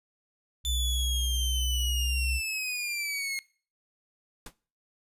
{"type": "tone with pitch glide", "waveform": "sine", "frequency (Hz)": [63, 65.11], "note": ["B1", "C2"], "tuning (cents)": [35, -8], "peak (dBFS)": -27, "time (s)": [0.64, 2.41], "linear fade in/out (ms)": 50, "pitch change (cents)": 57, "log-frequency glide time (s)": [1.65, 2.19]}
{"type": "linear sweep", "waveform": "sawtooth", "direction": "down", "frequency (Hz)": [3521, 2149], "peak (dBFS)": -27, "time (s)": [0.65, 3.39], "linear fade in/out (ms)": 0}
{"type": "noise with exponential decay", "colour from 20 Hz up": "pink", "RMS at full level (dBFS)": -36, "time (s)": [4.46, 4.54], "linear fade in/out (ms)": 5, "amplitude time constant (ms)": 16}
{"effects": ["noise-tail reverb RT60 0.4 s tail -21 dB re dry", "resampled to 32000 Hz"]}